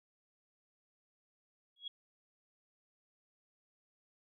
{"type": "tone with exponential growth", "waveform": "sine", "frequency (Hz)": 3322, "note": "G#7", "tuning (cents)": 0, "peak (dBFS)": -36, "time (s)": [1.76, 1.88], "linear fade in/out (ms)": 5, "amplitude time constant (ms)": 25, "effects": []}